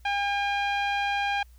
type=tone with low-pass filter; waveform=sawtooth; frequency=806 Hz; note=G5; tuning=48 cents sharp; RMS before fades=-27 dBFS; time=0.05-1.43 s; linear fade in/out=5 ms; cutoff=2800 Hz; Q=1.7; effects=added 60 Hz sine -49 dBFS peak until 1.58 s + white hiss -65 dBFS RMS until 1.58 s